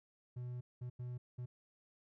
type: tone bursts at uneven times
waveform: triangle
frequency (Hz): 123.47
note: B2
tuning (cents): 0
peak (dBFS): -39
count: 4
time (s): 0.36-0.61 / 0.81-0.9 / 0.99-1.18 / 1.38-1.46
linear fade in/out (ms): 10
effects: none